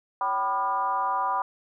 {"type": "tone with frequency modulation", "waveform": "sine", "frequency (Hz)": 987.8, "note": "B5", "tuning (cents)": 0, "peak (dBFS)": -23, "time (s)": [0.21, 1.42], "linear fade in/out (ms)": 2, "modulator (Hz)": 216, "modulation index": 1.1, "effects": []}